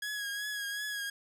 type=tone with vibrato; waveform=sawtooth; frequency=1661.2 Hz; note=G#6; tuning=in tune; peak=-31 dBFS; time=0.02-1.1 s; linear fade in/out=5 ms; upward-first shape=triangle; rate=2.7 Hz; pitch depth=43 cents each way; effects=resampled to 32000 Hz + 11-bit